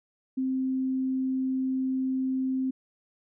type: tone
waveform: sine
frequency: 261.6 Hz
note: C4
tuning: in tune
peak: -25 dBFS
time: 0.37-2.71 s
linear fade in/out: 10 ms
effects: none